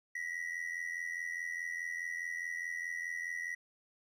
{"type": "ring-modulated tone", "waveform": "triangle", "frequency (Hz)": 1938, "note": "B6", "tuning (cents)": -33, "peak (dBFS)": -32, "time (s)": [0.15, 3.55], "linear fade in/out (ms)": 5, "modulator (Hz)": 42.4, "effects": []}